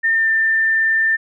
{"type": "tone with pitch glide", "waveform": "sine", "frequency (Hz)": [1811, 1789.2], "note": ["A6", "A6"], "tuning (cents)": [49, 28], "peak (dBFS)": -13, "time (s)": [0.03, 1.17], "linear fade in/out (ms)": 20, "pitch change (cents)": -21, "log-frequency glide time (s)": [0.14, 0.29], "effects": []}